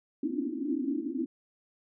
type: band-pass noise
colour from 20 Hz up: pink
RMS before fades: -32 dBFS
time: 0.23-1.26 s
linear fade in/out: 5 ms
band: 250 to 330 Hz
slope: 96 dB/octave
effects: none